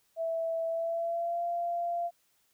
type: tone with pitch glide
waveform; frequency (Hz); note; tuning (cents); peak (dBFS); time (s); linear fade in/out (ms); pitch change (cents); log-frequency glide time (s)
sine; 658 to 689.9; E5 to F5; -3 to -21; -29; 0.16-2.11; 50; +82; 0.67-1.43
effects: white hiss -71 dBFS RMS until 2.53 s